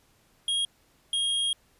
square tone pair in turn, 3269 / 3257 Hz, G#7 / G#7, -28 / -34 cents, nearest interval unison, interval 6 cents, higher first, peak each -25 dBFS, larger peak neither, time 0.48-0.65 / 1.13-1.53 s, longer second, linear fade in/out 2 ms, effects pink hiss -64 dBFS RMS until 1.79 s + resampled to 32000 Hz

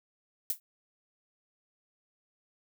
violet noise with exponential decay, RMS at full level -26 dBFS, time 0.5-0.6 s, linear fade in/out 1 ms, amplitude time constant 20 ms, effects none

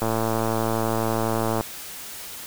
click train, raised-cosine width 1 ms, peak -10 dBFS, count 179, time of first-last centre 0.02-1.609 s, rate 112 Hz, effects white hiss -37 dBFS RMS until 2.46 s

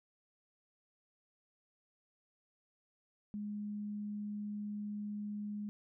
sine tone, 207.7 Hz, G#3, in tune, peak -38 dBFS, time 3.34-5.69 s, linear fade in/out 0 ms, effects none

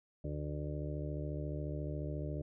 harmonic tone, 74.2 Hz, D2, 18 cents sharp, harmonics 1 / 2 / 4 / 5 / 6 / 7 / 8, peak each -41 / -40 / -45 / -48 / -50 / -54 / -47 dBFS, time 0.24-2.42 s, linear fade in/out 5 ms, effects none

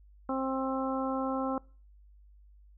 harmonic tone, 264.8 Hz, C4, 21 cents sharp, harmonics 1 / 2 / 3 / 4 / 5, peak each -32 / -35 / -37 / -38 / -39 dBFS, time 0.29-1.58 s, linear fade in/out 2 ms, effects noise-tail reverb RT60 0.4 s tail -25 dB re dry + added 50 Hz sine -54 dBFS peak until 2.77 s

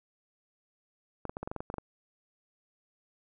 clicks, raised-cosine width 1 ms, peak -22 dBFS, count 11, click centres 1.253 / 1.295 / 1.369 / 1.43 / 1.475 / 1.515 / 1.563 / 1.605 / 1.701 / 1.741 / 1.783 s, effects none

